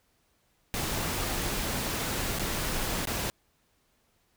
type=noise with dropouts; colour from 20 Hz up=pink; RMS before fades=-31 dBFS; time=0.74-3.3 s; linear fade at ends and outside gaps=0 ms; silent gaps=2.387-2.395 / 3.054-3.072 s; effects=pink hiss -70 dBFS RMS until 4.36 s